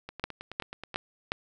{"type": "two click trains", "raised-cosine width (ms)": 0.3, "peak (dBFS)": [-12, -23], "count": [4, 9], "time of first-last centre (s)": [[0.24, 1.319], [0.09, 0.943]], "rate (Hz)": [2.78, 9.38], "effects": []}